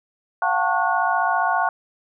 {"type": "tone cluster", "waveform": "sine", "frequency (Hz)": [699, 754, 893, 1100, 1455], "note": ["F5", "F#5", "A5", "C#6", "F#6"], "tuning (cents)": [1, 32, 25, -14, -29], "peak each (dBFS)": -24, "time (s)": [0.42, 1.69], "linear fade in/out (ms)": 2, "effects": []}